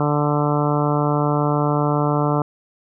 harmonic tone, 147.3 Hz, D3, 6 cents sharp, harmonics 1 / 2 / 3 / 4 / 5 / 6 / 7 / 8 / 9, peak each -20 / -23 / -25 / -26 / -27 / -28 / -28 / -29 / -30 dBFS, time 0-2.42 s, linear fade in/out 2 ms, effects none

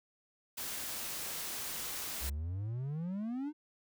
white noise, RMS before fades -40 dBFS, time 0.57-2.3 s, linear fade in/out 10 ms
triangle exponential sweep, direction up, 61.4 to 311.1 Hz, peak -33 dBFS, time 2.2-3.53 s, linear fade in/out 50 ms
effects none

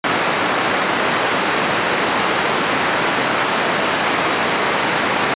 white band-pass noise, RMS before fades -18 dBFS, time 0.04-5.34 s, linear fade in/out 2 ms, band 180 to 1800 Hz, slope 12 dB/octave, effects resampled to 8000 Hz

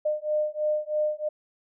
sine beating tone pair, 605 / 608.1 Hz, D#5 / D#5, -49 / -40 cents, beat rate 3.1 Hz, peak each -27 dBFS, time 0.05-1.29 s, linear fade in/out 10 ms, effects none

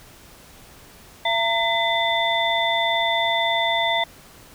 sine tone cluster, 676 / 918 / 2021 / 3541 Hz, E5 / A#5 / B6 / A7, +43 / -27 / +39 / +10 cents, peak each -24 dBFS, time 1.25-4.04 s, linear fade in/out 5 ms, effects pink hiss -47 dBFS RMS until 4.54 s

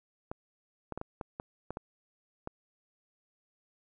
clicks, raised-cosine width 1 ms, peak -23 dBFS, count 9, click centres 0.315 / 0.923 / 0.976 / 1.014 / 1.212 / 1.399 / 1.706 / 1.771 / 2.474 s, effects none

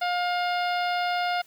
harmonic tone, 710 Hz, F5, 28 cents sharp, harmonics 1 / 2 / 3 / 4 / 5 / 6 / 7, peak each -25 / -31 / -35 / -37 / -39 / -41 / -42 dBFS, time 0.01-1.42 s, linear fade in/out 10 ms, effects white hiss -57 dBFS RMS until 1.46 s

